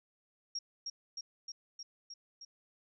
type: tone with echo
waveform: sine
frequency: 5588 Hz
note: F8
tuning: in tune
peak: -35 dBFS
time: 0.55-0.59 s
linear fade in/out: 5 ms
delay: 310 ms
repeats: 6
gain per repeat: -2 dB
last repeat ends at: 2.45 s
effects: none